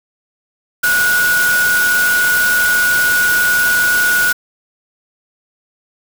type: tone in noise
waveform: sine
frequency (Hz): 1460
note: F#6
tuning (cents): -24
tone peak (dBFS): -11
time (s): 0.83-4.33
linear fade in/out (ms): 10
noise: white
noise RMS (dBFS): -20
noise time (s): 0.83-4.33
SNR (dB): +6
effects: none